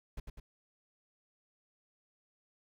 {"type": "noise with echo", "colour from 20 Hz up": "brown", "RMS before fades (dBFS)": -40, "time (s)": [0.17, 0.2], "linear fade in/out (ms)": 5, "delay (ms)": 100, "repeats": 2, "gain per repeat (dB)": -4, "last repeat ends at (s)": 0.4, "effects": []}